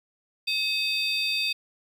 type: tone cluster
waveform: triangle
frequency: 2567 / 3627 / 4701 Hz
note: E7 / A#7 / D8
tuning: -47 / -48 / +1 cents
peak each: -26 / -28 / -28 dBFS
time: 0.47-1.53 s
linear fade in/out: 10 ms
effects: 10-bit